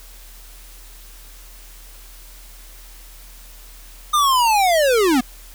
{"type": "linear sweep", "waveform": "square", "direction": "down", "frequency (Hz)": [1228, 233.1], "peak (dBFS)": -14, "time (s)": [4.13, 5.21], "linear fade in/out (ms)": 10, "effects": ["added 40 Hz sine -40 dBFS peak until 5.54 s", "white hiss -45 dBFS RMS until 5.54 s"]}